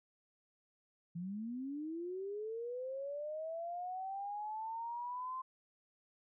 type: linear sweep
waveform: sine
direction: up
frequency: 164.81 to 1046.5 Hz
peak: -39 dBFS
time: 1.15-5.42 s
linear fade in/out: 10 ms
effects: none